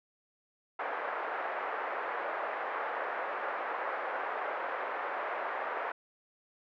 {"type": "band-pass noise", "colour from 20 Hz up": "pink", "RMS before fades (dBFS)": -36, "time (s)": [0.79, 5.92], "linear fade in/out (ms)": 5, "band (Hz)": [520, 1800], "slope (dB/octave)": 24, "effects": []}